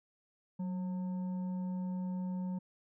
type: tone with frequency modulation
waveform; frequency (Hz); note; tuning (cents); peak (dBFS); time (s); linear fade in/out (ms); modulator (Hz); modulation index
sine; 185.1; F#3; +1; -34; 0.59-2.59; 10; 722; 0.24
effects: none